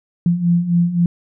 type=beating tone pair; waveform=sine; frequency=170.2 / 174 Hz; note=F3 / F3; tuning=-44 / -6 cents; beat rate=3.8 Hz; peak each=-19 / -14 dBFS; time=0.26-1.06 s; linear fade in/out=2 ms; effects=none